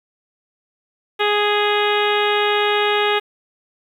harmonic tone, 415.3 Hz, G#4, in tune, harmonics 1 / 2 / 3 / 4 / 5 / 6 / 7 / 8 / 9, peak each -19 / -22 / -24 / -25 / -26 / -27 / -27 / -28 / -29 dBFS, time 1.19-3.2 s, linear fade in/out 20 ms, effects 8-bit

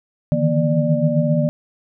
sine tone cluster, 148.7 / 156.9 / 163.7 / 237.2 / 592 Hz, D3 / D#3 / E3 / A#3 / D5, +22 / +15 / -12 / +30 / +14 cents, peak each -21 dBFS, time 0.32-1.49 s, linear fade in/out 0 ms, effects none

